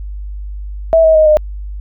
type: tone with pitch steps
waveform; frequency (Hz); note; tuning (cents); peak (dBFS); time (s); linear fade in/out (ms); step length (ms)
sine; 653 / 638.5 / 624.2 / 610.3; E5 / D#5 / D#5 / D#5; -17 / +45 / +5 / -34; -5; 0.93-1.37; 0; 110
effects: added 50 Hz sine -22 dBFS peak until 1.8 s